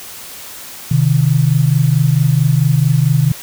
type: tone pair together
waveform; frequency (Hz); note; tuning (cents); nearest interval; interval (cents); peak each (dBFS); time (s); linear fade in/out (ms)
sine; 128.7 / 153.22; C3 / D#3; -28 / -26; minor third; 302; -12; 0.91-3.32; 5
effects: white hiss -32 dBFS RMS until 3.42 s